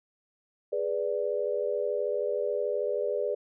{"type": "chord", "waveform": "sine", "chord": "G# diminished", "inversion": "none", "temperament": "equal", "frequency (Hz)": [415.3, 493.9, 587.3], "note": ["G#4", "B4", "D5"], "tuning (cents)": [0, 0, 0], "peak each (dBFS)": -31, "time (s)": [0.72, 3.35], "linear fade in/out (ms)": 10, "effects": []}